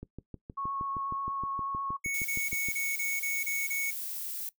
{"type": "click train", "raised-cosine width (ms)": 3, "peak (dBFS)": -28, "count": 18, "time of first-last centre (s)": [0.03, 2.686], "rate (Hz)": 6.4}
{"type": "tone with vibrato", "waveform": "sine", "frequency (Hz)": 1100, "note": "C#6", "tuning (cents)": -14, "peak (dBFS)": -32, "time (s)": [0.57, 1.97], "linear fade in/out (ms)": 10, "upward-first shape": "sine", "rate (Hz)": 8.2, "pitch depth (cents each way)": 10}
{"type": "tone bursts", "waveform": "square", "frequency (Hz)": 2217, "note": "C#7", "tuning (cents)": 0, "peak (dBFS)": -31, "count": 8, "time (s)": [2.04, 3.909], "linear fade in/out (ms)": 10, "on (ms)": 210, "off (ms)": 27}
{"type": "noise", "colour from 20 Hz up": "violet", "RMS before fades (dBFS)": -37, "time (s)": [2.14, 4.49], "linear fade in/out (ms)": 2}
{"effects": ["noise-tail reverb RT60 0.1 s tail -18 dB re dry"]}